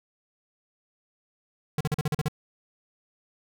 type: tone bursts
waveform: square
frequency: 151.2 Hz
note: D#3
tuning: 49 cents flat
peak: -24 dBFS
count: 8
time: 1.78-2.283 s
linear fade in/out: 2 ms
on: 27 ms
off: 41 ms
effects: none